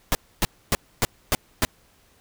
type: noise bursts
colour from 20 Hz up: pink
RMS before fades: -20 dBFS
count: 6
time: 0.12-1.65 s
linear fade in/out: 0 ms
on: 30 ms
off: 270 ms
effects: pink hiss -59 dBFS RMS until 2.2 s